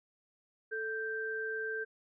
sine tone pair together, 440 / 1568 Hz, A4 / G6, 0 / 0 cents, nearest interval octave + minor seventh, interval 2200 cents, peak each -38 / -36 dBFS, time 0.71-1.85 s, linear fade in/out 20 ms, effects none

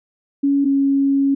sine tone pair in turn, 280 / 276 Hz, C#4 / C#4, +18 / -7 cents, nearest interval unison, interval 25 cents, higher first, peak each -13 dBFS, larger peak neither, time 0.43-0.65 / 0.65-1.35 s, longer second, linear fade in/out 10 ms, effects none

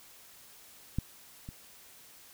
clicks, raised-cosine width 5 ms, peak -17 / -29 dBFS, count 2, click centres 0.986 / 1.489 s, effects white hiss -55 dBFS RMS until 2.33 s

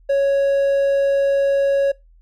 triangle tone, 554.4 Hz, C#5, in tune, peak -12 dBFS, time 0.09-1.92 s, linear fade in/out 10 ms, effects noise-tail reverb RT60 0.2 s tail -22 dB re dry + added 41 Hz sine -47 dBFS peak until 2.21 s

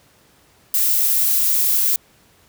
violet noise, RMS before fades -17 dBFS, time 0.74-1.96 s, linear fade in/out 2 ms, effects pink hiss -54 dBFS RMS until 2.48 s + high-pass 60 Hz 12 dB/octave

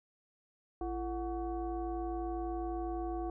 sine tone with frequency modulation, 340 Hz, F4, 46 cents flat, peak -34 dBFS, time 0.81-3.3 s, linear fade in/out 2 ms, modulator 394 Hz, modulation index 1.1, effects none

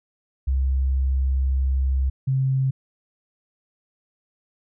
sine tone pair in turn, 66.3 / 132.9 Hz, C2 / C3, +23 / +27 cents, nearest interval octave, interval 1204 cents, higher second, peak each -18 dBFS, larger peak neither, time 0.47-2.1 / 2.27-2.71 s, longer first, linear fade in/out 10 ms, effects none

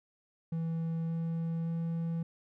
triangle tone with pitch steps, 164.2 / 165.15 / 166.11 Hz, E3 / E3 / E3, -6 / +4 / +14 cents, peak -29 dBFS, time 0.52-2.23 s, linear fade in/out 5 ms, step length 570 ms, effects none

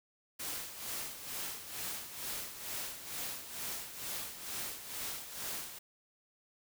white noise with tremolo, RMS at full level -39 dBFS, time 0.39-5.79 s, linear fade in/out 10 ms, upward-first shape sine, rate 2.2 Hz, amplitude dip 65%, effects none

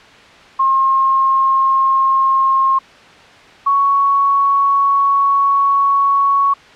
sine tone pair in turn, 1071 / 1112.9 Hz, C6 / C#6, +40 / +6 cents, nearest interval minor second, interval 66 cents, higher second, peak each -10 dBFS, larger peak neither, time 0.59-2.79 / 3.66-6.54 s, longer second, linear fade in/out 10 ms, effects white hiss -41 dBFS RMS until 6.75 s + low-pass 3000 Hz 12 dB/octave

